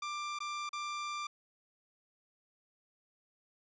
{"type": "tone with dropouts", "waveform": "sawtooth", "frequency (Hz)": 1184, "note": "D6", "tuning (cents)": 14, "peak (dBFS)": -33, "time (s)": [0.02, 1.27], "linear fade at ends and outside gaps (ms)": 5, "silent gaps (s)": [[0.389, 0.403], [0.692, 0.73]], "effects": ["resampled to 16000 Hz"]}